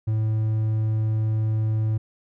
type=tone; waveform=triangle; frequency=109.3 Hz; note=A2; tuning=11 cents flat; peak=-18 dBFS; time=0.07-1.98 s; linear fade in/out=10 ms; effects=none